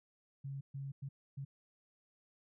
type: tone bursts at uneven times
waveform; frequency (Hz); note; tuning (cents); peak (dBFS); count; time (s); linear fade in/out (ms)
sine; 137.6; C#3; -12; -40; 4; 0.44-0.61 / 0.74-0.92 / 1.02-1.09 / 1.37-1.45; 10
effects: none